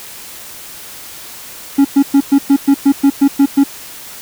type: tone bursts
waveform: triangle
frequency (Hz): 277.8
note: C#4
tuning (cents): +4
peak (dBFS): -3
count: 11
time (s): 1.78-3.639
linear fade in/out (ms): 10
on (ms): 69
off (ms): 110
effects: white hiss -32 dBFS RMS until 4.21 s